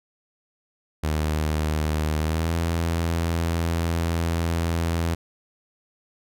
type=tone with pitch glide; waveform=sawtooth; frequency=77.1 to 83.59 Hz; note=D#2 to E2; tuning=-15 to +25 cents; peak=-18 dBFS; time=1.03-5.15 s; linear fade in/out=10 ms; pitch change=+140 cents; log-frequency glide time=2.19-2.53 s; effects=none